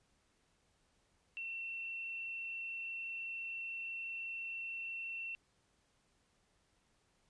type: tone with frequency modulation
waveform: sine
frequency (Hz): 2703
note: E7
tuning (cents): +43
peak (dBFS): -40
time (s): 1.37-5.35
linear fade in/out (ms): 0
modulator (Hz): 31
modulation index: 0.74
effects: pink hiss -75 dBFS RMS until 7.29 s + resampled to 22050 Hz